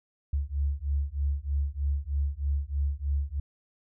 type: beating tone pair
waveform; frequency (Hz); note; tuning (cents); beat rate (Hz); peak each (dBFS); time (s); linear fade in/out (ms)
sine; 69.3 / 72.5; C#2 / D2; 0 / -22; 3.2; -29; 0.33-3.4; 5
effects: none